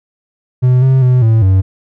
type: tone with pitch steps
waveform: triangle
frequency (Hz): 126.4 / 132 / 126.3 / 112.1 / 94.9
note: B2 / C3 / B2 / A2 / F#2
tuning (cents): +41 / +16 / +39 / +33 / +44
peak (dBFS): -4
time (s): 0.62-1.62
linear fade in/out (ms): 20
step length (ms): 200
effects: none